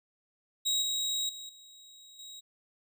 30% pulse tone with level steps, 3814 Hz, A#7, 39 cents sharp, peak -24 / -27 / -39 / -49 / -42 dBFS, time 0.65-2.41 s, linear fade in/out 20 ms, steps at 0.82 / 1.29 / 1.49 / 2.19 s, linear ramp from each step 2 ms, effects none

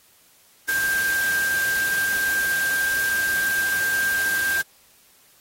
sine tone in noise, 1586 Hz, G6, 20 cents sharp, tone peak -20 dBFS, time 0.68-4.62 s, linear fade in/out 10 ms, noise white, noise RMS -30 dBFS, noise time 0.68-4.62 s, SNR +7 dB, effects white hiss -56 dBFS RMS until 5.4 s + AAC 48 kbps

